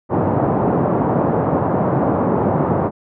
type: band-pass noise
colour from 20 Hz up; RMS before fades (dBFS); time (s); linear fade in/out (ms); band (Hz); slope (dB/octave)
pink; -17; 0.09-2.91; 50; 110 to 1000; 24
effects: none